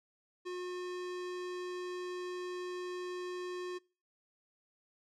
square tone, 360.6 Hz, F#4, 45 cents flat, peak -39 dBFS, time 0.45-3.79 s, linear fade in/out 20 ms, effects noise-tail reverb RT60 0.4 s tail -26 dB re dry + low-pass 6000 Hz 12 dB/octave

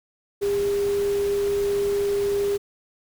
sine tone in noise, 403 Hz, G4, 48 cents sharp, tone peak -20 dBFS, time 0.41-2.58 s, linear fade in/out 20 ms, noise pink, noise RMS -37 dBFS, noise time 0.41-2.58 s, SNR +14 dB, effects none

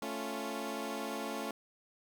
15% pulse chord, A augmented, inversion none, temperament equal, 220 / 277.2 / 349.2 Hz, A3 / C#4 / E#4, 0 / 0 / 0 cents, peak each -34 / -34 / -37 dBFS, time 0.02-1.51 s, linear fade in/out 2 ms, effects none

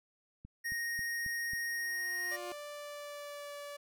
click train, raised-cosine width 5 ms, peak -36 dBFS, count 5, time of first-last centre 0.45-1.534 s, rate 3.69 Hz
square tone, 1865 Hz, A#6, in tune, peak -35 dBFS, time 0.64-2.37 s, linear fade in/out 20 ms
20% pulse tone with exponential growth, 354.6 Hz, F4, 26 cents sharp, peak -35 dBFS, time 1.32-2.52 s, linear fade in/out 1 ms, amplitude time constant 260 ms
sawtooth tone with pitch glide, 587.3 to 576.9 Hz, D5 to D5, 0 to -31 cents, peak -39 dBFS, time 2.31-3.77 s, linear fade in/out 10 ms, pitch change -31 cents, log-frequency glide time 2.69-3.56 s
effects none

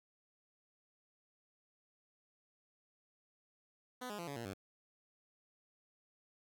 10% pulse tone with pitch steps, 250.8 / 207.3 / 171.3 / 141.57 / 117 / 96.7 Hz, B3 / G#3 / F3 / C#3 / A#2 / G2, +27 / -3 / -33 / +37 / +7 / -23 cents, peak -34 dBFS, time 4.01-4.538 s, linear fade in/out 10 ms, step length 88 ms, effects none

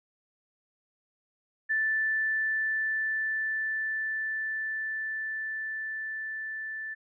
sine tone with level ramp, 1760 Hz, A6, in tune, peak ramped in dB -24 to -34 dBFS, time 1.69-6.95 s, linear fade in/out 20 ms, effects none

